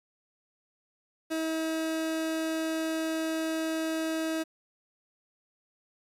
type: tone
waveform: 30% pulse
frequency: 320.6 Hz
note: E4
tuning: 48 cents flat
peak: -26 dBFS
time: 1.3-4.44 s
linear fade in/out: 20 ms
effects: resampled to 32000 Hz + 9-bit